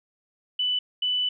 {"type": "tone bursts at uneven times", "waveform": "sine", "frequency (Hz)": 2986, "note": "F#7", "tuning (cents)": 15, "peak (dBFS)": -22, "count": 2, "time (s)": [[0.59, 0.79], [1.02, 1.29]], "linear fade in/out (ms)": 5, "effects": []}